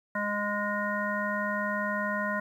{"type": "harmonic tone", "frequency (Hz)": 206.3, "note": "G#3", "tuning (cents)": -11, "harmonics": [1, 3, 5, 7, 9], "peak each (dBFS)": [-34, -34, -34, -34, -34], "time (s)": [0.15, 2.4], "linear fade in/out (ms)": 5, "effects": ["10-bit"]}